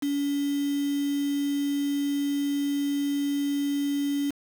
sine tone with quantisation, 284.1 Hz, C#4, 43 cents sharp, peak -24 dBFS, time 0.02-4.31 s, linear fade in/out 10 ms, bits 6, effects none

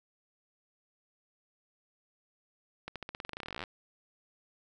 accelerating click train, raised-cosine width 0.3 ms, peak -23 dBFS, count 24, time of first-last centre 2.88-3.638 s, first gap 77 ms, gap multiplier 0.91, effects none

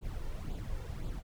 brown noise with flanger, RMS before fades -38 dBFS, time 0.01-1.23 s, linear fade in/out 50 ms, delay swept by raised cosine 0.25 to 2.25 ms, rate 1.9 Hz, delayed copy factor +0.6, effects none

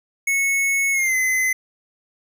square tone with pitch glide, 2200 to 2041 Hz, C#7 to C7, -14 to -44 cents, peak -18 dBFS, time 0.27-1.53 s, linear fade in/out 5 ms, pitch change -130 cents, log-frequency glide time 0.92-1.15 s, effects none

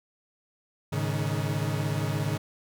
40% pulse chord, Ab suspended fourth, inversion none, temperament equal with one note detuned, 105.76 / 138.59 / 155.56 Hz, Ab2 / Db3 / Eb3, +32 / 0 / 0 cents, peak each -30 dBFS, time 0.92-2.38 s, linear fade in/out 10 ms, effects none

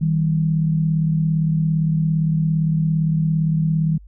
sine tone pair together, 158.45 / 196 Hz, D#3 / G3, +32 / 0 cents, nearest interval major third, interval 368 cents, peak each -16 / -25 dBFS, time 0.01-3.98 s, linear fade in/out 10 ms, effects added 50 Hz sine -40 dBFS peak until 4.07 s

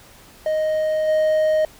triangle tone with level steps, 622.3 Hz, D#5, in tune, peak -16 / -13 dBFS, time 0.46-1.65 s, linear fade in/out 2 ms, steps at 1.07 s, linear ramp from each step 20 ms, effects pink hiss -47 dBFS RMS until 1.79 s

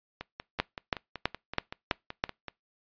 two click trains, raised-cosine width 0.3 ms, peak -21 / -9 dBFS, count 13 / 6, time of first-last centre 0.21-2.483 / 0.6-2.239 s, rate 5.28 / 3.05 Hz, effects noise-tail reverb RT60 0.2 s tail -24 dB re dry + resampled to 11025 Hz

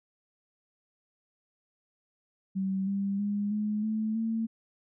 sine tone with pitch steps, 191.8 / 197.99 / 204.4 / 211 / 217.8 / 224.8 Hz, G3 / G3 / G#3 / G#3 / A3 / A3, -37 / +18 / -27 / +28 / -17 / +37 cents, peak -27 dBFS, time 2.55-4.47 s, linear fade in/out 20 ms, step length 320 ms, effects none

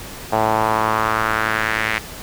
sawtooth tone with band-pass filter sweep, 110 Hz, A2, in tune, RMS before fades -19 dBFS, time 0.32-1.99 s, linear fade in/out 10 ms, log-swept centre 770 to 2100 Hz, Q 2.6, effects pink hiss -34 dBFS RMS until 2.22 s

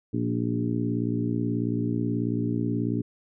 harmonic tone with a mistuned harmonic, 58.4 Hz, A#1, 4 cents sharp, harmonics 2 / 3 / 4 / 5 / 6 / 7, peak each -29 / -34 / -29 / -29 / -37 / -37 dBFS, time 0.13-3.02 s, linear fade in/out 10 ms, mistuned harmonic 6, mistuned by +16 cents, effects none

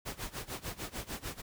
pink noise with tremolo, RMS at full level -38 dBFS, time 0.05-1.42 s, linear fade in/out 20 ms, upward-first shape sine, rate 6.7 Hz, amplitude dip 90%, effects none

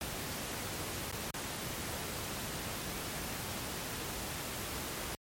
pink noise with dropouts, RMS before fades -39 dBFS, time 0.01-5.15 s, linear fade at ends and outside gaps 1 ms, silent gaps 1.115-1.125 / 1.307-1.341 s, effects high-pass 60 Hz 12 dB/octave + MP3 64 kbps

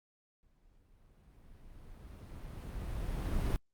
brown noise with exponential growth, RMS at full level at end -30 dBFS, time 0.43-3.56 s, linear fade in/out 0 ms, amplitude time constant 680 ms, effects noise-tail reverb RT60 0.1 s tail -26 dB re dry + Opus 48 kbps

